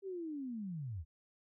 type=linear sweep; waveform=sine; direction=down; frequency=399.1 to 69.3 Hz; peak=-39 dBFS; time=0.02-1.05 s; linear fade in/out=50 ms; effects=none